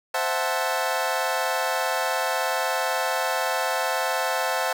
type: chord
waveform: 25% pulse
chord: F# half-diminished seventh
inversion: second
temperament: equal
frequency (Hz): 523.3 / 659.3 / 740 / 880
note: C5 / E5 / F#5 / A5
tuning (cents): 0 / 0 / 0 / 0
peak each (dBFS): -25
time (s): 0.14-4.73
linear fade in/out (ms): 5
effects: none